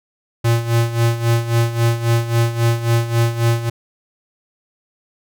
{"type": "tone with tremolo", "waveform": "square", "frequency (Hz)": 116.54, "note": "A#2", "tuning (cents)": 0, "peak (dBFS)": -12, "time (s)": [0.44, 3.7], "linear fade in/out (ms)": 10, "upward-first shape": "sine", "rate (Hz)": 3.7, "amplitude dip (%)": 75, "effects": []}